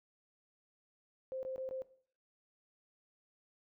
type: tone bursts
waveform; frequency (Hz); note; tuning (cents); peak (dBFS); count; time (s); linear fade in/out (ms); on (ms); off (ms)
sine; 523.3; C5; 0; -38; 4; 1.32-1.82; 0; 110; 20
effects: noise-tail reverb RT60 0.5 s tail -17 dB re dry